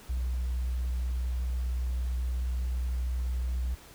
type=tone; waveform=sine; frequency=62 Hz; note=B1; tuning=7 cents sharp; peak=-26 dBFS; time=0.09-3.75 s; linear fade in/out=10 ms; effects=tanh soft clip ceiling -25 dBFS + pink hiss -52 dBFS RMS until 3.94 s